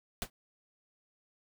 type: noise with exponential decay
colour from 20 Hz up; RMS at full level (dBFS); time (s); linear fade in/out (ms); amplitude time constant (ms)
pink; -31; 0.22-0.3; 1; 16
effects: none